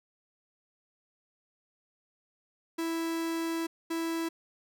45% pulse tone bursts at uneven times, 329.6 Hz, E4, in tune, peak -30 dBFS, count 2, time 2.78-3.67 / 3.9-4.29 s, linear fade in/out 10 ms, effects none

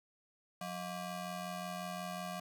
25% pulse ring-modulated tone, 446.5 Hz, A4, 25 cents sharp, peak -33 dBFS, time 0.61-2.4 s, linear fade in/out 5 ms, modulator 266 Hz, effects none

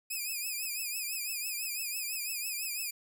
5% pulse tone with vibrato, 2489 Hz, D#7, in tune, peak -25 dBFS, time 0.1-2.91 s, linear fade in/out 10 ms, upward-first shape triangle, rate 6 Hz, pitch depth 110 cents each way, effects none

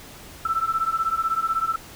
sine beating tone pair, 1318.5 / 1334.5 Hz, E6 / E6, 0 / +21 cents, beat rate 16 Hz, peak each -24 dBFS, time 0.45-1.76 s, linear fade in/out 5 ms, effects pink hiss -43 dBFS RMS until 1.95 s

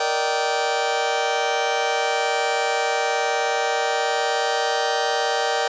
sawtooth chord, Eb major seventh, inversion second, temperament just, 466.7 / 583.4 / 622.3 / 777.8 Hz, Bb4 / D5 / Eb5 / G5, +2 / -12 / 0 / -14 cents, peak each -22 / -23 / -25 / -19 dBFS, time 0-5.68 s, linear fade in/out 5 ms, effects resampled to 16000 Hz + 8-bit

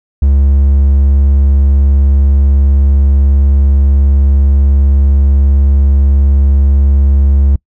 triangle tone, 69.3 Hz, C#2, in tune, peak -3 dBFS, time 0.22-7.56 s, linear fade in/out 5 ms, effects noise-tail reverb RT60 0.1 s tail -26 dB re dry

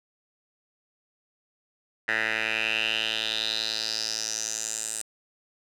10% pulse tone with band-pass filter sweep, 110.5 Hz, A2, 8 cents sharp, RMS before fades -29 dBFS, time 2.08-5.02 s, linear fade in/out 5 ms, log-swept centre 1900 to 8300 Hz, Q 5.1, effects none

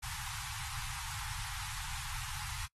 pink band-stop noise, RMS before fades -41 dBFS, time 0.02-2.67 s, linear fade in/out 20 ms, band 140 to 790 Hz, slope 96 dB/octave, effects noise-tail reverb RT60 0.1 s tail -22 dB re dry + AAC 32 kbps

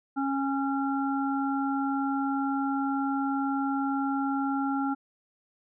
harmonic tone, 274.2 Hz, C#4, 19 cents flat, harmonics 1 / 3 / 5, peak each -27 / -32 / -34 dBFS, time 0.16-4.95 s, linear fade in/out 20 ms, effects none

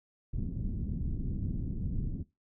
pink low-pass noise, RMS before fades -34 dBFS, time 0.33-2.23 s, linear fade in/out 10 ms, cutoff 250 Hz, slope 24 dB/octave, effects noise-tail reverb RT60 0.2 s tail -17 dB re dry

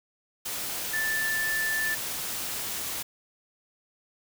sine tone in noise, 1760 Hz, A6, in tune, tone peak -26 dBFS, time 0.93-1.95 s, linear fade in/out 10 ms, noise white, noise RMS -33 dBFS, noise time 0.45-3.03 s, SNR +4 dB, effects none

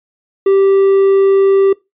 triangle tone, 390.7 Hz, G4, 6 cents flat, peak -5 dBFS, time 0.46-1.73 s, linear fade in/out 5 ms, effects noise-tail reverb RT60 0.2 s tail -22 dB re dry + resampled to 8000 Hz

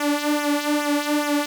sawtooth tone with flanger, 293.7 Hz, D4, in tune, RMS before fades -22 dBFS, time 0-1.46 s, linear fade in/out 5 ms, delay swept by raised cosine 0.22 to 3.32 ms, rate 2.4 Hz, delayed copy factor -0.7, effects none

